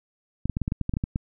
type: clicks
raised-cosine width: 5 ms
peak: -13 dBFS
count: 12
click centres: 0.456 / 0.497 / 0.569 / 0.617 / 0.679 / 0.721 / 0.813 / 0.894 / 0.938 / 0.969 / 1.039 / 1.159 s
effects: none